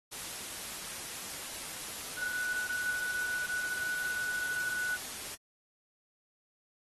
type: tone in noise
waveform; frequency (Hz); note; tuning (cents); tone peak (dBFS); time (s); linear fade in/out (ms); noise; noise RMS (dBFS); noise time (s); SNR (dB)
sine; 1480; F#6; 0; -32; 2.17-4.98; 20; white; -41; 0.11-5.36; +6
effects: AAC 32 kbps